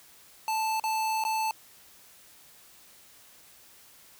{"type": "tone with dropouts", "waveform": "square", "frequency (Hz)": 879, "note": "A5", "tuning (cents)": -2, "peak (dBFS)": -27, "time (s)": [0.48, 1.51], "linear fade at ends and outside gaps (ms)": 1, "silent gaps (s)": [[0.798, 0.839], [1.239, 1.25]], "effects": ["white hiss -55 dBFS RMS until 4.19 s"]}